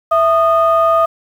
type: tone pair together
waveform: sine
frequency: 660 / 1231.6 Hz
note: E5 / D#6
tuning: +2 / -18 cents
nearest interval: major seventh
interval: 1080 cents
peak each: -11 dBFS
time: 0.11-1.06 s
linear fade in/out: 10 ms
effects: tanh soft clip ceiling -3 dBFS + 7-bit